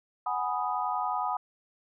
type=chord; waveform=sine; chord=G# minor seventh; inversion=third; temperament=equal; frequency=740 / 830.6 / 987.8 / 1244.5 Hz; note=F#5 / G#5 / B5 / D#6; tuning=0 / 0 / 0 / 0 cents; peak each=-33 dBFS; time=0.26-1.37 s; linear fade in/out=5 ms; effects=none